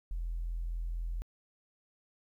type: tone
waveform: sine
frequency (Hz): 42.08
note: E1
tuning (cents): +36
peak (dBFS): -32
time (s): 0.11-1.22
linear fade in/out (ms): 0
effects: tanh soft clip ceiling -29 dBFS + 12-bit